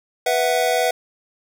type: chord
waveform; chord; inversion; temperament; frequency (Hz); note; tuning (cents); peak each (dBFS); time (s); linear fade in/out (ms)
square; B suspended fourth; none; just; 493.9 / 658.5 / 740.8; B4 / E5 / F#5; 0 / -2 / +2; -22; 0.26-0.91; 5
effects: none